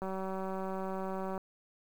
click train, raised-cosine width 1 ms, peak -25 dBFS, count 259, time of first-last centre 0.02-1.378 s, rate 190 Hz, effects 9-bit

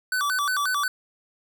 square tone with vibrato, 1318.5 Hz, E6, in tune, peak -23 dBFS, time 0.12-0.88 s, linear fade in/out 2 ms, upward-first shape square, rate 5.6 Hz, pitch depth 230 cents each way, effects none

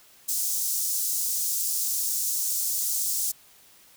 pink high-pass noise, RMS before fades -27 dBFS, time 0.28-3.32 s, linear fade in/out 10 ms, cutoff 6100 Hz, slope 24 dB/octave, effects white hiss -55 dBFS RMS until 3.96 s

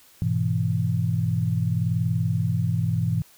sine chord, E major, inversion first, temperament just, 103.01 / 123.61 / 164.81 Hz, G#2 / B2 / E3, -14 / +2 / 0 cents, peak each -25 dBFS, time 0.22-3.22 s, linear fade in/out 0 ms, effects white hiss -54 dBFS RMS until 3.37 s

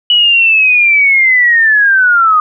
sine linear sweep, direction down, 2953 to 1223 Hz, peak -5 dBFS, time 0.1-2.4 s, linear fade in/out 2 ms, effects none

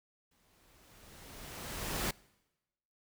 pink noise with exponential growth, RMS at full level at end -33 dBFS, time 0.31-2.11 s, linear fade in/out 5 ms, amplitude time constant 390 ms, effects noise-tail reverb RT60 1.0 s tail -24 dB re dry

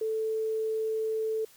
sine tone, 440 Hz, A4, in tune, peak -27 dBFS, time 0.01-1.45 s, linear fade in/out 5 ms, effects white hiss -57 dBFS RMS until 1.56 s

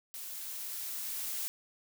blue noise with level ramp, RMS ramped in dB -43 to -36 dBFS, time 0.14-1.48 s, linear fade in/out 0 ms, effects none

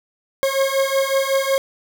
40% pulse beating tone pair, 539 / 544.4 Hz, C#5 / C#5, -49 / -31 cents, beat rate 5.4 Hz, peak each -19 dBFS, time 0.43-1.58 s, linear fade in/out 0 ms, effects none

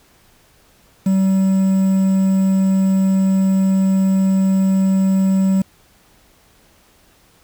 triangle tone with quantisation, 191.7 Hz, G3, 38 cents flat, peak -10 dBFS, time 1.06-5.62 s, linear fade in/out 5 ms, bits 6, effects pink hiss -53 dBFS RMS until 7.43 s

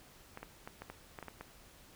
clicks, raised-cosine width 0.5 ms, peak -29 dBFS, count 9, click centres 0.374 / 0.43 / 0.675 / 0.82 / 0.9 / 1.188 / 1.227 / 1.283 / 1.41 s, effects pink hiss -59 dBFS RMS until 1.95 s

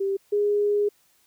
sine tone pair in turn, 392 / 412.1 Hz, G4 / G#4, 0 / -13 cents, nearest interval minor second, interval 87 cents, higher second, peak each -22 / -19 dBFS, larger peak second, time 0-0.17 / 0.32-0.89 s, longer second, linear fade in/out 10 ms, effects white hiss -63 dBFS RMS until 1.26 s

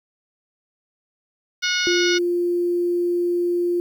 harmonic tone, 727 Hz, F#5, 31 cents flat, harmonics 2 / 3 / 4 / 5 / 6 / 7 / 8, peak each -24 / -26 / -27 / -28 / -29 / -29 / -30 dBFS, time 1.62-2.19 s, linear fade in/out 20 ms
sine tone, 350 Hz, F4, 4 cents sharp, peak -18 dBFS, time 1.87-3.8 s, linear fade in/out 0 ms
effects 8-bit

